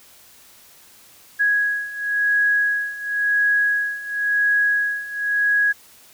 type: beating tone pair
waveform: sine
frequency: 1661.2 / 1662.15 Hz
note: G#6 / G#6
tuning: 0 / +1 cents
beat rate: 0.95 Hz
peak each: -22 / -19 dBFS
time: 1.39-5.73 s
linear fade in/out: 20 ms
effects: white hiss -49 dBFS RMS until 6.13 s